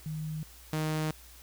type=tone pair in turn; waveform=sine / sawtooth; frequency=155.56 / 155.56 Hz; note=D#3 / D#3; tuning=0 / 0 cents; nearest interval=unison; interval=0 cents; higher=neither; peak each=-33 / -25 dBFS; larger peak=second; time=0.06-0.43 / 0.73-1.11 s; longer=second; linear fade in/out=0 ms; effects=added 60 Hz sine -53 dBFS peak until 1.42 s + white hiss -54 dBFS RMS until 1.42 s